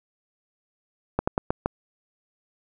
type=slowing click train; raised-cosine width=1 ms; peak=-8 dBFS; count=5; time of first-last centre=1.19-1.66 s; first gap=85 ms; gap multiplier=1.22; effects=none